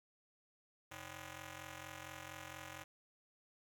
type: ring-modulated tone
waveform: 5% pulse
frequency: 223.9 Hz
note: A3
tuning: 30 cents sharp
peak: -34 dBFS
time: 0.91-2.84 s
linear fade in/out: 10 ms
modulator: 358 Hz
effects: none